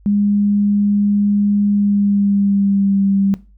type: tone with pitch glide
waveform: sine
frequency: 204.3 to 196.77 Hz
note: G#3 to G3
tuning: -28 to +7 cents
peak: -12 dBFS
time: 0.06-3.34 s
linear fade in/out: 0 ms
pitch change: -65 cents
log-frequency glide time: 1.68-3.02 s
effects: noise-tail reverb RT60 0.3 s tail -18 dB re dry + added 50 Hz sine -44 dBFS peak until 3.57 s